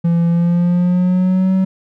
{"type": "tone with pitch glide", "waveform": "triangle", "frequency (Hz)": [169.4, 189.05], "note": ["E3", "F#3"], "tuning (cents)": [48, 38], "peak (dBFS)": -9, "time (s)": [0.04, 1.65], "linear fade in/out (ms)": 10, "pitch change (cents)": 190, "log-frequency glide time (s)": [0.29, 1.54], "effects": []}